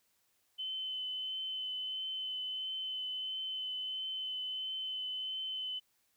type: tone with vibrato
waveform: sine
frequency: 3045 Hz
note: F#7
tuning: 49 cents sharp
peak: -36 dBFS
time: 0.58-5.8 s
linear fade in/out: 20 ms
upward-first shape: triangle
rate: 1.5 Hz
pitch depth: 14 cents each way
effects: white hiss -75 dBFS RMS until 6.16 s